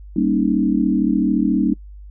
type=chord; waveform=sine; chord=Eb dominant seventh; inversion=first; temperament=equal; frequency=196 / 233.1 / 277.2 / 311.1 Hz; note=G3 / Bb3 / Db4 / Eb4; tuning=0 / 0 / 0 / 0 cents; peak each=-20 dBFS; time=0.16-1.74 s; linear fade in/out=5 ms; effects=noise-tail reverb RT60 0.1 s tail -26 dB re dry + added 50 Hz sine -35 dBFS peak until 2.1 s